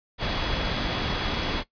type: tone in noise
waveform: sine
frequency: 3355 Hz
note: G#7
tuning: 17 cents sharp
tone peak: -37 dBFS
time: 0.18-1.64 s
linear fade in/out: 50 ms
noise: pink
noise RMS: -27 dBFS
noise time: 0.18-1.64 s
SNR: -13 dB
effects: noise-tail reverb RT60 0.1 s tail -17 dB re dry + resampled to 11025 Hz